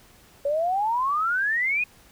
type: exponential sweep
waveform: sine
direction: up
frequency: 554.4 to 2524 Hz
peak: -21 dBFS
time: 0.45-1.84 s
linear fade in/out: 5 ms
effects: pink hiss -54 dBFS RMS until 2.11 s